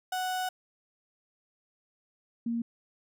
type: tone pair in turn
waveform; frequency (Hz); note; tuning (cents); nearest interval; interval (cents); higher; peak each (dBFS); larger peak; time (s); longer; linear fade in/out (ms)
35% pulse / sine; 740 / 233.1; F#5 / A#3; 0 / 0; octave + minor sixth; 2000; first; -28; neither; 0.12-0.49 / 2.46-2.62; first; 5
effects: none